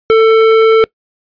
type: tone with hard clipping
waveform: sine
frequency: 445.2 Hz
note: A4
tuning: 20 cents sharp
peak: -6 dBFS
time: 0.1-0.84 s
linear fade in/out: 0 ms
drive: 12 dB
effects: noise-tail reverb RT60 0.1 s tail -24 dB re dry + resampled to 11025 Hz